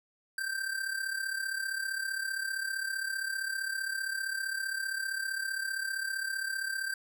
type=tone with amplitude modulation; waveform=square; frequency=1568 Hz; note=G6; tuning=in tune; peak=-30 dBFS; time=0.38-6.94 s; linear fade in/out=2 ms; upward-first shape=sine; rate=35.3 Hz; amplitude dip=65%; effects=none